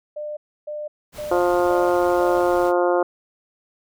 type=tone bursts; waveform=sine; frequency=599 Hz; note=D5; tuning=34 cents sharp; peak=-27 dBFS; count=5; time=0.16-2.41 s; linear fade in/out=10 ms; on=210 ms; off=300 ms
type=noise; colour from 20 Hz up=pink; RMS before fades=-39 dBFS; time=1.12-2.73 s; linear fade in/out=50 ms
type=harmonic tone; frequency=176.6 Hz; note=F3; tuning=20 cents sharp; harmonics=2 / 3 / 4 / 5 / 6 / 7 / 8; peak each=-20 / -20 / -24 / -28 / -29 / -31 / -32 dBFS; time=1.31-3.03 s; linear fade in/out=5 ms
effects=none